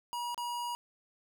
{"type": "tone with dropouts", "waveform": "square", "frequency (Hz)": 960, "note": "B5", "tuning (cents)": -49, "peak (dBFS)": -35, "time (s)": [0.13, 0.75], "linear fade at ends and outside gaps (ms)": 0, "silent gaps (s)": [0.345, 0.378], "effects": []}